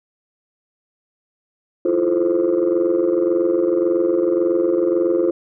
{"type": "chord", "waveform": "sine", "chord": "F major seventh", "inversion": "third", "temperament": "just", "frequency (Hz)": [327.4, 349.2, 436.5, 523.8], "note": ["E4", "F4", "A4", "C5"], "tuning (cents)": [-12, 0, -14, 2], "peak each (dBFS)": [-22, -16, -22, -20], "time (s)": [1.85, 5.31], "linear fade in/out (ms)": 5, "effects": ["tanh soft clip ceiling -9 dBFS"]}